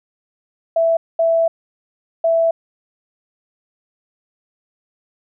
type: tone bursts at uneven times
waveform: sine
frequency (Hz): 661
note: E5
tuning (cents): +5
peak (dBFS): -12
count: 3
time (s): 0.76-0.97 / 1.19-1.48 / 2.24-2.51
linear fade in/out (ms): 5
effects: none